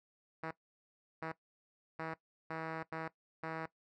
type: tone bursts at uneven times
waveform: 5% pulse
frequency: 161.1 Hz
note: E3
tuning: 39 cents flat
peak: -27 dBFS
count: 6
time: 0.43-0.51 / 1.22-1.32 / 1.99-2.14 / 2.5-2.83 / 2.92-3.08 / 3.43-3.66 s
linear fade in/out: 5 ms
effects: noise-tail reverb RT60 0.1 s tail -18 dB re dry + low-pass 2000 Hz 12 dB/octave